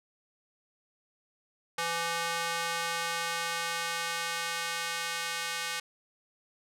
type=tone with high-pass filter sweep; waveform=square; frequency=168.1 Hz; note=E3; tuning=34 cents sharp; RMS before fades=-33 dBFS; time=1.78-5.8 s; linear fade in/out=5 ms; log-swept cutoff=920 to 1700 Hz; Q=0.82; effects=low-pass 11000 Hz 12 dB/octave